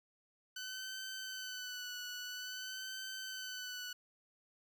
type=tone with vibrato; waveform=15% pulse; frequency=1506 Hz; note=F#6; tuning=30 cents sharp; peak=-36 dBFS; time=0.56-3.93 s; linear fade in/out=5 ms; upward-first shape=sine; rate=0.5 Hz; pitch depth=36 cents each way; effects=none